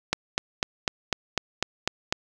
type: click train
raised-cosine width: 0.2 ms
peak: -5 dBFS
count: 9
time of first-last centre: 0.13-2.125 s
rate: 4.01 Hz
effects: none